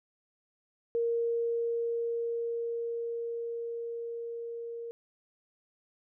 sine tone with level ramp, 466.2 Hz, A#4, in tune, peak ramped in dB -26 to -37 dBFS, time 0.95-4.91 s, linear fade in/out 0 ms, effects none

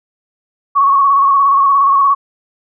sine tone with vibrato, 1108.7 Hz, C#6, in tune, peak -7 dBFS, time 0.75-2.15 s, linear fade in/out 20 ms, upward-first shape square, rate 17 Hz, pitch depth 33 cents each way, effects none

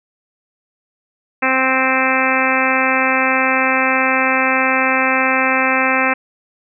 harmonic tone, 261.6 Hz, C4, in tune, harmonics 1 / 2 / 3 / 4 / 5 / 6 / 7 / 8 / 9 / 10, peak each -22 / -22 / -22 / -22 / -22 / -22 / -22 / -22 / -22 / -22 dBFS, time 1.42-6.14 s, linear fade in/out 10 ms, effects none

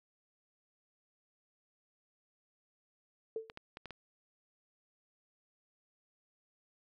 sine tone with exponential decay, 445.1 Hz, A4, 20 cents sharp, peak -32 dBFS, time 3.36-3.52 s, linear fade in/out 2 ms, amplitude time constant 34 ms
clicks, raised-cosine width 0.3 ms, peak -29 dBFS, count 5, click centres 3.499 / 3.574 / 3.771 / 3.857 / 3.907 s
effects none

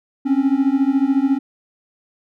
triangle beating tone pair, 265.4 / 279.4 Hz, C4 / C#4, +25 / +14 cents, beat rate 14 Hz, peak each -15 dBFS, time 0.25-1.39 s, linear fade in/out 20 ms, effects none

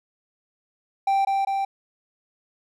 triangle tone with echo, 784 Hz, G5, in tune, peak -16 dBFS, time 1.07-1.25 s, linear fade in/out 5 ms, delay 200 ms, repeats 2, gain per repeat -2 dB, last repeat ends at 1.65 s, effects none

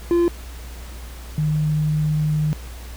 triangle / sine tone pair in turn, 344.6 / 152.79 Hz, F4 / D#3, -23 / -31 cents, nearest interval octave + major second, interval 1408 cents, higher first, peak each -12 / -17 dBFS, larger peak first, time 0.11-0.28 / 1.38-2.53 s, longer second, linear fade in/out 0 ms, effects added 60 Hz sine -33 dBFS peak until 2.96 s + pink hiss -42 dBFS RMS until 2.96 s

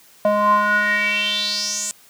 square tone with band-pass filter sweep, 207.9 Hz, G#3, 2 cents sharp, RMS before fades -19 dBFS, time 0.25-1.91 s, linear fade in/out 0 ms, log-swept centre 710 to 7800 Hz, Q 6, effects white hiss -50 dBFS RMS until 2.09 s + high-pass 100 Hz 12 dB/octave

